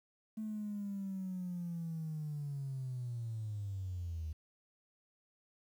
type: linear sweep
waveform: triangle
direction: down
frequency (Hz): 219.3 to 76.4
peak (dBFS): -34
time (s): 0.37-4.33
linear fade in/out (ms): 10
effects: tanh soft clip ceiling -35 dBFS + 11-bit